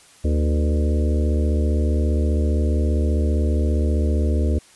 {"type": "harmonic tone with a mistuned harmonic", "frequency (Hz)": 75.1, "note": "D2", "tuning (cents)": 39, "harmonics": [1, 3, 4, 5, 6, 7, 8], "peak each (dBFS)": [-17, -27, -29, -31, -33, -34, -35], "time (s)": [0.24, 4.59], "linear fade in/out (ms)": 10, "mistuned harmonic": 7, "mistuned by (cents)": -63, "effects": ["white hiss -50 dBFS RMS until 4.75 s", "resampled to 24000 Hz"]}